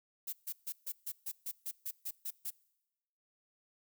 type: noise bursts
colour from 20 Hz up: violet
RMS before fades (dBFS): -39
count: 12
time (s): 0.27-2.506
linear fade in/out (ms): 10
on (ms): 58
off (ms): 140
effects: noise-tail reverb RT60 1.0 s tail -24 dB re dry